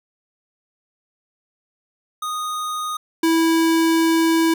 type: tone pair in turn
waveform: square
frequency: 1239 / 327.5 Hz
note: D#6 / E4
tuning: -8 / -11 cents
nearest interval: octave + major seventh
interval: 2303 cents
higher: first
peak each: -24 / -15 dBFS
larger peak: second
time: 2.22-2.97 / 3.23-4.54 s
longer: second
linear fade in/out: 5 ms
effects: none

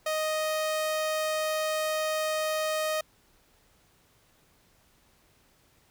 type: tone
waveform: sawtooth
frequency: 623 Hz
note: D#5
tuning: 2 cents sharp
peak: -23 dBFS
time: 0.06-3.01 s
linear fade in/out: 5 ms
effects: pink hiss -64 dBFS RMS until 5.9 s

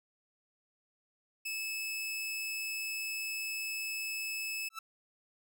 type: tone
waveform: sawtooth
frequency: 2605 Hz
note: E7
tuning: 21 cents flat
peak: -32 dBFS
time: 1.45-4.69 s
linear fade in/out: 10 ms
type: tone with exponential growth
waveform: sawtooth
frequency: 1318.5 Hz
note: E6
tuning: in tune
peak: -32 dBFS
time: 4.7-4.79 s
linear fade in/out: 5 ms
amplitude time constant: 19 ms
effects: none

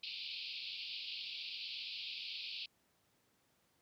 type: band-pass noise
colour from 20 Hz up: white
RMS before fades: -45 dBFS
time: 0.03-2.66 s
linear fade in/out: 5 ms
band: 2400 to 4800 Hz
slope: 96 dB/octave
effects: pink hiss -75 dBFS RMS until 3.81 s + high-pass 100 Hz 12 dB/octave

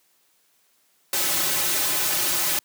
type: noise with comb filter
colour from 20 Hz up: white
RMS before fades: -23 dBFS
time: 1.13-2.59 s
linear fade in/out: 2 ms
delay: 4.3 ms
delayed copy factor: -0.95
effects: white hiss -64 dBFS RMS until 2.64 s + high-pass 150 Hz 12 dB/octave

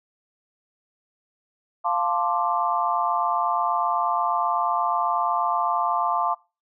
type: chord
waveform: sine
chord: D minor seventh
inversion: first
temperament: equal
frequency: 698.5 / 880 / 1046.5 / 1174.7 Hz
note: F5 / A5 / C6 / D6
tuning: 0 / 0 / 0 / 0 cents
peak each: -26 dBFS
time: 1.84-6.35 s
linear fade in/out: 20 ms
effects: noise-tail reverb RT60 0.3 s tail -23 dB re dry

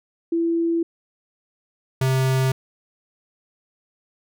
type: tone pair in turn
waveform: sine / square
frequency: 334.4 / 131.52 Hz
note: E4 / C3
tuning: +25 / +9 cents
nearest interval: octave + major third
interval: 1616 cents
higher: first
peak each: -18 dBFS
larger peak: neither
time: 0.32-0.83 / 2.01-2.52 s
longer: neither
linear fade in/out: 5 ms
effects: none

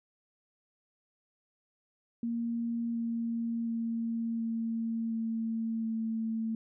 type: tone with pitch steps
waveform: sine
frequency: 233.1 / 231.2 / 229.4 / 227.5 / 225.7 / 223.9 Hz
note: A#3 / A#3 / A#3 / A#3 / A3 / A3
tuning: 0 / -14 / -28 / -42 / +44 / +30 cents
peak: -30 dBFS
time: 2.23-6.55 s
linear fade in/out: 2 ms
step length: 720 ms
effects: none

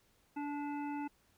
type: harmonic tone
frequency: 290 Hz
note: D4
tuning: 22 cents flat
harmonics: 1 / 3 / 5 / 7 / 9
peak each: -38 / -42 / -53 / -56 / -54 dBFS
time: 0.36-1.08 s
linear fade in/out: 10 ms
effects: pink hiss -71 dBFS RMS until 1.37 s

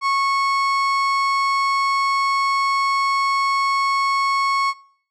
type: tone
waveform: 35% pulse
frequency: 1100 Hz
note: C#6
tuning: 14 cents flat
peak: -15 dBFS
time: 0.01-4.74 s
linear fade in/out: 50 ms
effects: noise-tail reverb RT60 0.6 s tail -24 dB re dry + low-pass 5000 Hz 12 dB/octave

